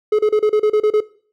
triangle tone bursts, 425.2 Hz, G#4, 41 cents sharp, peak -9 dBFS, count 9, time 0.12-1.005 s, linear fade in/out 5 ms, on 69 ms, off 33 ms, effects noise-tail reverb RT60 0.5 s tail -19 dB re dry

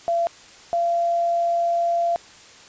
sine tone pair in turn, 680 / 684.7 Hz, F5 / F5, -46 / -34 cents, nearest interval unison, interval 12 cents, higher second, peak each -18 dBFS, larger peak neither, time 0.08-0.27 / 0.73-2.16 s, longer second, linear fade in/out 0 ms, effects white hiss -46 dBFS RMS until 2.68 s + resampled to 16000 Hz

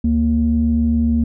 sine tone pair together, 73.11 / 232.1 Hz, D2 / A#3, -7 / -7 cents, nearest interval octave + minor sixth, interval 2000 cents, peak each -17 / -14 dBFS, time 0.04-1.24 s, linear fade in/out 5 ms, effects tanh soft clip ceiling -6 dBFS

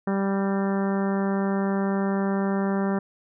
harmonic tone with a mistuned harmonic, 196 Hz, G3, in tune, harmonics 1 / 2 / 3 / 4 / 5 / 6 / 7 / 8 / 9, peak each -23 / -29 / -33 / -35 / -37 / -39 / -40 / -41 / -42 dBFS, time 0.07-2.99 s, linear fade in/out 5 ms, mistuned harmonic 9, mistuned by +34 cents, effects none

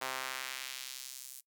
sawtooth tone with high-pass filter sweep, 130.81 Hz, C3, in tune, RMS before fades -42 dBFS, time 0.01-1.41 s, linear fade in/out 10 ms, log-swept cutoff 830 to 9200 Hz, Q 0.91, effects noise-tail reverb RT60 0.1 s tail -21 dB re dry

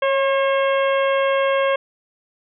harmonic tone with a mistuned harmonic, 540 Hz, C#5, 45 cents flat, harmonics 1 / 2 / 3 / 4 / 5 / 6, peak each -17 / -23 / -27 / -29 / -31 / -33 dBFS, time 0.02-1.76 s, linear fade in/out 5 ms, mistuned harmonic 1, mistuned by +22 cents, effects none

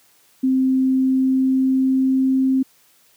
sine tone with pitch glide, 261.6 to 263.7 Hz, C4 to C4, 0 to +14 cents, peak -14 dBFS, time 0.43-2.63 s, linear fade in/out 10 ms, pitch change +14 cents, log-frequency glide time 0.66-2.34 s, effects white hiss -56 dBFS RMS until 3.16 s + high-pass 100 Hz 12 dB/octave

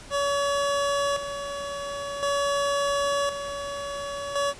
25% pulse tone with tremolo, 566 Hz, C#5, 36 cents sharp, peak -19 dBFS, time 0.1-4.54 s, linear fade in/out 50 ms, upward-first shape square, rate 0.47 Hz, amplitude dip 60%, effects pink hiss -45 dBFS RMS until 4.59 s + resampled to 22050 Hz

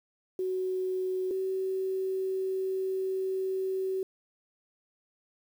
sine tone pair in turn, 372.2 / 379.4 Hz, F#4 / F#4, +10 / +43 cents, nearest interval unison, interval 33 cents, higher second, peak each -28 dBFS, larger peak neither, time 0.39-1.31 / 1.31-4.03 s, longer second, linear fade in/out 2 ms, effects 9-bit

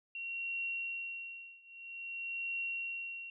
sine tone with tremolo, 2741 Hz, F7, 33 cents flat, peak -34 dBFS, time 0.15-3.3 s, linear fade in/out 2 ms, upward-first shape triangle, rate 0.51 Hz, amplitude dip 95%, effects none

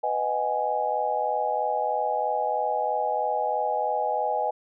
sine chord, G# minor seventh, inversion first, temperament just, 498.4 / 623 / 747.5 / 830.6 Hz, B4 / D#5 / F#5 / G#5, +16 / +2 / +17 / 0 cents, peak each -31 / -29 / -31 / -26 dBFS, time 0.03-4.51 s, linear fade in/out 10 ms, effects none

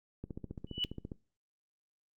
click train, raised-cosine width 3 ms, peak -28 dBFS, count 14, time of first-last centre 0.24-1.118 s, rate 14.8 Hz
sine tone with exponential growth, 2960 Hz, F#7, in tune, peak -26 dBFS, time 0.67-0.84 s, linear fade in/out 0 ms, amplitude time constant 36 ms
effects noise-tail reverb RT60 0.3 s tail -22 dB re dry + Opus 48 kbps

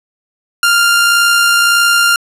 sawtooth tone with amplitude modulation, 1396.9 Hz, F6, in tune, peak -3 dBFS, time 0.63-2.16 s, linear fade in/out 2 ms, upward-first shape sine, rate 61.7 Hz, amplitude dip 25%, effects resampled to 32000 Hz + 7-bit

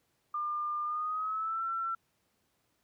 sine tone with pitch glide, 1200 to 1347 Hz, D6 to E6, +37 to +37 cents, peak -31 dBFS, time 0.34-1.95 s, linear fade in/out 5 ms, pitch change +200 cents, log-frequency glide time 0.84-1.64 s, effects pink hiss -75 dBFS RMS until 2.83 s + high-pass 80 Hz 12 dB/octave

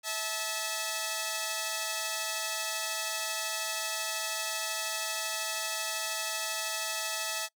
5% pulse tone pair together, 649.3 / 870 Hz, E5 / A5, -26 / -20 cents, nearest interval perfect fourth, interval 506 cents, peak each -23 dBFS, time 0.03-7.49 s, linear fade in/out 50 ms, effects noise-tail reverb RT60 0.1 s tail -23 dB re dry

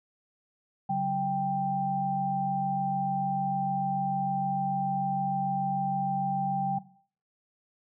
sine tone cluster, 140.9 / 187.6 / 787 Hz, C#3 / F#3 / G5, +29 / +24 / +7 cents, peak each -35 / -32 / -27 dBFS, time 0.89-6.79 s, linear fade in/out 10 ms, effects noise-tail reverb RT60 0.5 s tail -17 dB re dry

